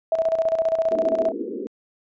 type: tone with tremolo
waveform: sine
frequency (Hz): 651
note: E5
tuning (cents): -22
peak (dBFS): -16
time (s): 0.12-1.32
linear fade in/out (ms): 2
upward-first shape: square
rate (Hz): 15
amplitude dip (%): 65
type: band-pass noise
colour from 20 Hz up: white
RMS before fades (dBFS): -30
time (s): 0.91-1.67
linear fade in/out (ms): 0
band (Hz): 210 to 480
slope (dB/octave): 96
effects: resampled to 16000 Hz